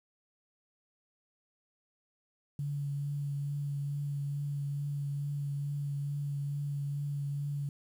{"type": "tone with vibrato", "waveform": "sine", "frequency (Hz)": 142.9, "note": "D3", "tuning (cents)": -47, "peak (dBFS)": -32, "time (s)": [2.59, 7.69], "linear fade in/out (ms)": 2, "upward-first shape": "triangle", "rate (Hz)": 2.3, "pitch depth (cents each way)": 18, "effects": ["10-bit"]}